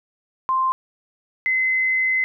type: tone pair in turn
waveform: sine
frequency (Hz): 1046.5 / 2048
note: C6 / C7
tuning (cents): 0 / -38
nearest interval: octave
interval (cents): 1162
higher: second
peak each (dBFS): -17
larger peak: neither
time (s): 0.49-0.72 / 1.46-2.24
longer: second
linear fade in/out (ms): 0
effects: none